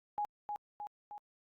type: tone with echo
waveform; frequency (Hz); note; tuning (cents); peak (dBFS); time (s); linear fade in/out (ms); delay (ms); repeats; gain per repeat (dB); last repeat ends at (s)
sine; 830.6; G#5; 0; -32; 0.18-0.25; 0; 310; 3; -4; 1.18
effects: Opus 48 kbps